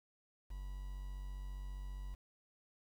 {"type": "tone with quantisation", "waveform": "triangle", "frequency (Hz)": 47.46, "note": "F#1", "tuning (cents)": 45, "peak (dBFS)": -40, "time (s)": [0.5, 2.15], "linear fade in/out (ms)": 10, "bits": 10, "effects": []}